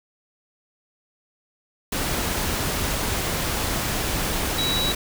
sine tone in noise, 3900 Hz, B7, 23 cents flat, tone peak -23 dBFS, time 4.58-4.92 s, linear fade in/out 5 ms, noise pink, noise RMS -25 dBFS, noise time 1.92-4.95 s, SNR -1 dB, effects none

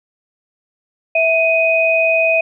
sine tone pair together, 655 / 2500 Hz, E5 / D#7, -11 / +8 cents, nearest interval octave + major seventh, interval 2319 cents, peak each -14 dBFS, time 1.15-2.41 s, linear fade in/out 5 ms, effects none

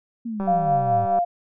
sine exponential sweep, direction down, 238.9 to 103.3 Hz, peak -26 dBFS, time 0.25-1.06 s, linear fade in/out 10 ms
click train, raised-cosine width 1 ms, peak -19 dBFS, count 153, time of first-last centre 0.4-1.188 s, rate 193 Hz
sine tone with tremolo, 698.5 Hz, F5, in tune, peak -16 dBFS, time 0.47-1.25 s, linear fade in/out 10 ms, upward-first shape sine, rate 4.7 Hz, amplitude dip 50%
effects none

